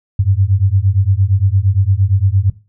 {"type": "beating tone pair", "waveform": "sine", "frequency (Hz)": [93, 101.7], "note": ["F#2", "G#2"], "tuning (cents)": [9, -36], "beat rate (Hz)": 8.7, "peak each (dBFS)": -13, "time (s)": [0.19, 2.5], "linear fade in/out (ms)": 5, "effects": ["noise-tail reverb RT60 0.3 s tail -17 dB re dry"]}